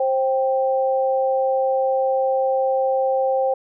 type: tone pair together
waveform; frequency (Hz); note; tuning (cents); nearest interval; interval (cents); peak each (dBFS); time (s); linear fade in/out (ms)
sine; 529.2 / 784; C5 / G5; +20 / 0; perfect fifth; 680; -18 / -22; 0-3.54; 5
effects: none